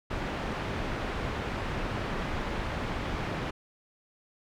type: low-pass noise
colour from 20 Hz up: pink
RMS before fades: -33 dBFS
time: 0.1-3.51 s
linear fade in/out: 10 ms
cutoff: 2400 Hz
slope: 12 dB/octave
effects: none